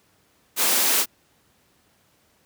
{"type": "high-pass noise", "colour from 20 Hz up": "white", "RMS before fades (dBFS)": -20, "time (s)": [0.56, 1.06], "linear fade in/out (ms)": 50, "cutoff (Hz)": 200, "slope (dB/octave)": 96, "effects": ["pink hiss -62 dBFS RMS until 2.45 s", "high-pass 80 Hz 12 dB/octave"]}